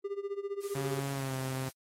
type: tone with tremolo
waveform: triangle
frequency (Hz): 400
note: G4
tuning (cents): +35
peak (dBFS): -29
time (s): 0.04-1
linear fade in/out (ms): 10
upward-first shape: sine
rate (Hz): 15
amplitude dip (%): 85
type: noise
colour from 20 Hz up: blue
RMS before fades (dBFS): -45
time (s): 0.61-1.72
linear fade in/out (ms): 20
type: tone with pitch glide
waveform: sawtooth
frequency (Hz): 138.59 to 131.49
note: C#3 to C3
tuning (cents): 0 to +9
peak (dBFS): -30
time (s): 0.75-1.69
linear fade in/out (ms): 5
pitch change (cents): -91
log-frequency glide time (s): 1.12-1.35
effects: low-pass 11000 Hz 12 dB/octave + AAC 48 kbps

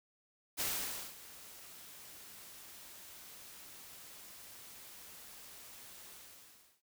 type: noise with ADSR envelope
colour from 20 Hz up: white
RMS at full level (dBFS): -35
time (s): 0.57-6.82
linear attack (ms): 33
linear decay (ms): 530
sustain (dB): -18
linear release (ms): 700
effects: none

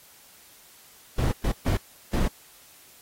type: noise bursts at uneven times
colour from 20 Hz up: brown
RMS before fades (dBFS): -23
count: 4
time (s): 1.18-1.32 / 1.44-1.52 / 1.66-1.77 / 2.13-2.28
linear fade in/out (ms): 5
effects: white hiss -53 dBFS RMS until 3.01 s + AAC 48 kbps

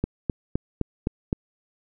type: click train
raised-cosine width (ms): 3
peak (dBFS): -10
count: 6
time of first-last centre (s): 0.04-1.329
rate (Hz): 3.88
effects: none

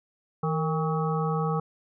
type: harmonic tone with a mistuned harmonic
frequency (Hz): 160.5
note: E3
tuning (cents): -46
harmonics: 1 / 3 / 5 / 7 / 8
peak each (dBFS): -26 / -31 / -33 / -34 / -35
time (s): 0.43-1.6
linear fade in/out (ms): 5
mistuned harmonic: 3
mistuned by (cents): -70
effects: none

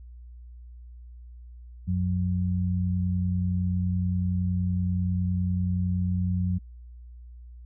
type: tone pair together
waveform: sine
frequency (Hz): 91.1 / 181.36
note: F#2 / F#3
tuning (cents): -26 / -34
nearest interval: octave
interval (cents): 1192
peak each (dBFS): -25 / -27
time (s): 1.87-6.59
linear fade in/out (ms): 20
effects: added 60 Hz sine -42 dBFS peak until 7.65 s

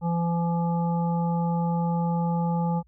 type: harmonic tone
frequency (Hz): 169.9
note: F3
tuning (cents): -47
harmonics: 1 / 3 / 5 / 7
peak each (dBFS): -23 / -34 / -30 / -42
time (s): 0.01-2.83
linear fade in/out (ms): 50
effects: added 60 Hz sine -57 dBFS peak until 2.87 s

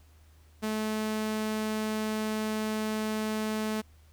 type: tone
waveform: sawtooth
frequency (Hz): 216.4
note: A3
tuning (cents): -29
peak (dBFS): -25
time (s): 0.62-3.82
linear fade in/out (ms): 20
effects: added 77 Hz sine -55 dBFS peak until 4.12 s + pink hiss -65 dBFS RMS until 4.12 s

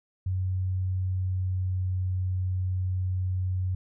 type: tone with pitch glide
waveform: sine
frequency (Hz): 93 to 92.41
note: F#2 to F#2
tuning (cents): +9 to -2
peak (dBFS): -25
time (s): 0.26-3.75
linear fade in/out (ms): 5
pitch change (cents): -11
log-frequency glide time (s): 1.08-1.94
effects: none

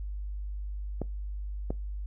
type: clicks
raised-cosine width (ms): 2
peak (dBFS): -18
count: 2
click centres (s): 1.017 / 1.705
effects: noise-tail reverb RT60 0.2 s tail -22 dB re dry + added 50 Hz sine -33 dBFS peak until 2.06 s

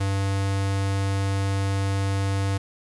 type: tone with notch filter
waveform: square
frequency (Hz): 98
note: G2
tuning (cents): 0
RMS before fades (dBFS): -24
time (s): 0-2.58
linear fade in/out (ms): 10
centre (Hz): 210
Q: 1.8
effects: resampled to 24000 Hz + 8-bit

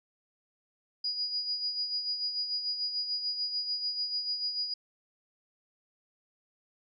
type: tone with tremolo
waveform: sine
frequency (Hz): 4900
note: D#8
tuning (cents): -27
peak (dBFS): -28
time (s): 1.04-4.74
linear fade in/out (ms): 5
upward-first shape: sine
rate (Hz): 6.8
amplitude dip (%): 55
effects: none

